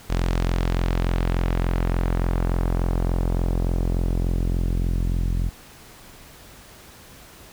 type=tone with low-pass filter sweep; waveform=sawtooth; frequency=43.45 Hz; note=F1; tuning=8 cents flat; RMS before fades=-22 dBFS; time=0.09-5.5 s; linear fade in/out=20 ms; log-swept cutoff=7400 to 190 Hz; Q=0.75; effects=pink hiss -46 dBFS RMS until 7.52 s